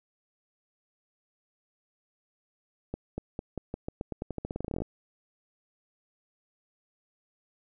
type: accelerating click train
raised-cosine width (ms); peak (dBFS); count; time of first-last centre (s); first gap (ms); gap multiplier
2; -20; 23; 2.94-4.82; 240; 0.88
effects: none